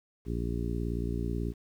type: harmonic tone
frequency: 58.27 Hz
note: A#1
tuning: in tune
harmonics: 1 / 2 / 3 / 4 / 5 / 6 / 7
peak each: -33 / -36 / -38 / -39 / -40 / -41 / -41 dBFS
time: 0.25-1.54 s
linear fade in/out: 50 ms
effects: 10-bit